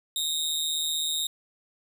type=tone with amplitude modulation; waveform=sawtooth; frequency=3729 Hz; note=A#7; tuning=in tune; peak=-20 dBFS; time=0.16-1.27 s; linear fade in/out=2 ms; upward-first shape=sine; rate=156 Hz; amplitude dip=70%; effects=none